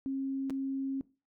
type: tone with dropouts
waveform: sine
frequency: 270 Hz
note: C#4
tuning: 45 cents flat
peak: -31 dBFS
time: 0.06-1.01 s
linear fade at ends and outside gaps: 0 ms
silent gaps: 0.498-0.505 s
effects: noise-tail reverb RT60 0.3 s tail -19 dB re dry